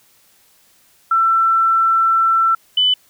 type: tone pair in turn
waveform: sine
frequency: 1340 / 3000 Hz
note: E6 / F#7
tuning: +28 / +23 cents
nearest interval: octave + major second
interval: 1395 cents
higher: second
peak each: -11 dBFS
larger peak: neither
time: 1.11-2.55 / 2.77-2.94 s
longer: first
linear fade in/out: 5 ms
effects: white hiss -54 dBFS RMS until 3.09 s